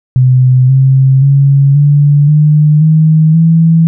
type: tone with pitch steps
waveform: sine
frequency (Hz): 128.1 / 133.46 / 139.05 / 144.87 / 150.94 / 157.25 / 163.84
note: C3 / C3 / C#3 / D3 / D3 / D#3 / E3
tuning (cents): -36 / +35 / +6 / -23 / +48 / +19 / -10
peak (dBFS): -3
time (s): 0.16-3.87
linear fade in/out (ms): 0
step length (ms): 530
effects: none